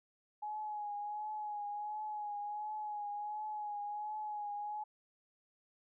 sine tone with vibrato, 838 Hz, G#5, 15 cents sharp, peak -38 dBFS, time 0.42-4.84 s, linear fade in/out 10 ms, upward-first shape triangle, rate 1.4 Hz, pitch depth 39 cents each way, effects none

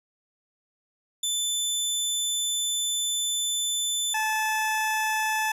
20% pulse tone pair in turn, 3520 / 868.9 Hz, A7 / A5, 0 / -22 cents, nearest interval 2 octaves, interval 2422 cents, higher first, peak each -19 dBFS, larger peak neither, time 1.23-4.14 / 4.14-5.52 s, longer first, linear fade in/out 5 ms, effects resampled to 32000 Hz

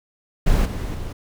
brown noise with level steps, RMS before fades -17 / -26 / -29 dBFS, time 0.46-1.13 s, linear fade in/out 10 ms, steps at 0.65 / 0.94 s, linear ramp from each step 10 ms, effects none

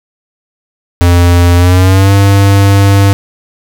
square tone with pitch glide, 87.31 to 99.14 Hz, F2 to G2, 0 to +20 cents, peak -4 dBFS, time 1.01-3.13 s, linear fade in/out 0 ms, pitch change +220 cents, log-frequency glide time 1.56-2.12 s, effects none

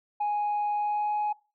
sine tone with pitch glide, 830.6 to 838.3 Hz, G#5 to G#5, 0 to +16 cents, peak -23 dBFS, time 0.2-1.33 s, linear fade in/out 10 ms, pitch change +16 cents, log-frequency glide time 0.73-1.13 s, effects noise-tail reverb RT60 0.3 s tail -21 dB re dry + tanh soft clip ceiling -23 dBFS

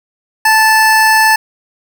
square tone pair together, 879.1 / 1750 Hz, A5 / A6, -2 / -10 cents, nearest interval octave, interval 1192 cents, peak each -10 dBFS, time 0.45-1.36 s, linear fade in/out 5 ms, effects none

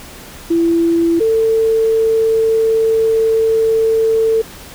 sine tone pair in turn, 334.9 / 447 Hz, E4 / A4, +27 / +27 cents, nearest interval perfect fourth, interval 500 cents, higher second, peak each -10 dBFS, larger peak neither, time 0.5-1.2 / 1.2-4.42 s, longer second, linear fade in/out 10 ms, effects pink hiss -35 dBFS RMS until 4.74 s

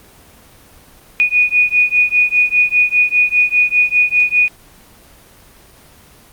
sine beating tone pair, 2465 / 2470 Hz, D#7 / D#7, -17 / -13 cents, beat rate 5 Hz, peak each -13 dBFS, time 1.2-4.48 s, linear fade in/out 0 ms, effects pink hiss -44 dBFS RMS until 6.32 s + Opus 24 kbps

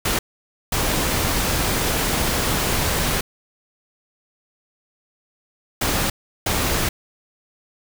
pink noise bursts at uneven times, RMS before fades -21 dBFS, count 4, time 0.05-0.19 / 0.72-3.21 / 5.81-6.1 / 6.46-6.89 s, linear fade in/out 5 ms, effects none

